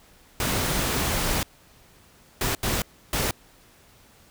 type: noise bursts at uneven times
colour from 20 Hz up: pink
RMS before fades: -25 dBFS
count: 4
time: 0.4-1.43 / 2.41-2.55 / 2.63-2.82 / 3.13-3.31 s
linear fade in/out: 2 ms
effects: pink hiss -55 dBFS RMS until 4.3 s